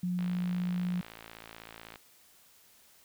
sine tone, 179.2 Hz, F3, 45 cents sharp, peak -29 dBFS, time 0.03-1.01 s, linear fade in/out 5 ms
click train, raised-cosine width 0.3 ms, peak -29 dBFS, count 100, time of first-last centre 0.19-1.958 s, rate 56 Hz
effects white hiss -61 dBFS RMS until 3.04 s

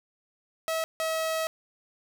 sawtooth tone pair in turn, 646 / 642.9 Hz, E5 / E5, -35 / -43 cents, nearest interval unison, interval 8 cents, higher first, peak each -23 dBFS, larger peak neither, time 0.68-0.84 / 1-1.47 s, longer second, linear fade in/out 0 ms, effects 10-bit

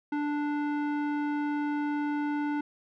square tone with low-pass filter, 293.7 Hz, D4, in tune, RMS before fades -30 dBFS, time 0.12-2.61 s, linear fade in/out 5 ms, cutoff 1600 Hz, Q 1.1, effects none

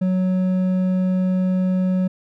triangle tone with hard clipping, 185 Hz, F#3, in tune, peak -18 dBFS, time 0.01-2.08 s, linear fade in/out 10 ms, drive 9 dB, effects none

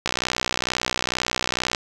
click train, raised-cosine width 0.2 ms, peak -4 dBFS, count 106, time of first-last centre 0.06-1.748 s, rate 62.2 Hz, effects none

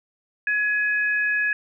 sine tone pair together, 1683.9 / 2523 Hz, G#6 / D#7, +23 / +23 cents, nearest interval perfect fifth, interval 700 cents, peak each -20 / -28 dBFS, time 0.47-1.53 s, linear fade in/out 2 ms, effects none

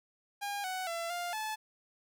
sawtooth tone with pitch steps, 810 / 745 / 675 / 701 / 866 Hz, G#5 / F#5 / E5 / F5 / A5, -43 / +12 / +41 / +6 / -28 cents, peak -31 dBFS, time 0.41-1.56 s, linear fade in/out 20 ms, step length 230 ms, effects none

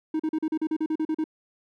triangle tone bursts, 313.8 Hz, D#4, 15 cents sharp, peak -21 dBFS, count 12, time 0.14-1.241 s, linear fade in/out 5 ms, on 56 ms, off 39 ms, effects none

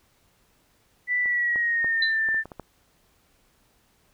sine tone with pitch glide, 1975.5 to 1780.4 Hz, B6 to A6, 0 to +20 cents, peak -21 dBFS, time 1.07-2.44 s, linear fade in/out 50 ms, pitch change -180 cents, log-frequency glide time 1.21-2.16 s
clicks, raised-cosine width 1 ms, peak -30 / -24 / -21 / -26 / -28 / -25 / -25 / -21 dBFS, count 8, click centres 1.258 / 1.559 / 1.845 / 2.288 / 2.345 / 2.456 / 2.518 / 2.597 s
sine tone with exponential decay, 4009 Hz, B7, 25 cents sharp, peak -19 dBFS, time 2.02-2.19 s, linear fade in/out 5 ms, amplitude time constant 35 ms
effects pink hiss -64 dBFS RMS until 4.13 s

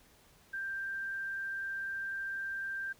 sine tone, 1579 Hz, G6, 12 cents sharp, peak -35 dBFS, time 0.53-2.93 s, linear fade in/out 10 ms, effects pink hiss -63 dBFS RMS until 2.99 s

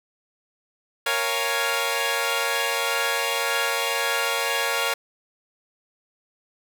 10% pulse chord, Bb minor seventh, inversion none, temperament equal, 466.2 / 554.4 / 698.5 / 830.6 Hz, Bb4 / Db5 / F5 / Ab5, 0 / 0 / 0 / 0 cents, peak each -19 / -18 / -21 / -22 dBFS, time 1.06-4.94 s, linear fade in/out 5 ms, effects none

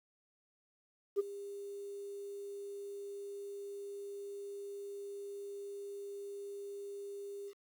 sine tone with ADSR envelope, 401.8 Hz, G4, 43 cents sharp, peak -24 dBFS, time 1.16-7.54 s, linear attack 34 ms, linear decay 20 ms, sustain -18 dB, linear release 65 ms, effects tanh soft clip ceiling -26 dBFS + 10-bit

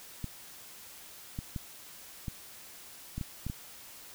clicks, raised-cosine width 5 ms, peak -23 dBFS, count 8, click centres 0.243 / 1.389 / 1.562 / 2.282 / 3.18 / 3.212 / 3.466 / 3.499 s, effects white hiss -50 dBFS RMS until 4.14 s

